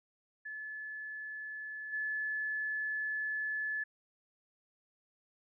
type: tone with level steps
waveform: sine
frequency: 1725 Hz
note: A6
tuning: 35 cents flat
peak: -40 / -33 dBFS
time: 0.45-3.84 s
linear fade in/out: 10 ms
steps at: 1.92 s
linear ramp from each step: 20 ms
effects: none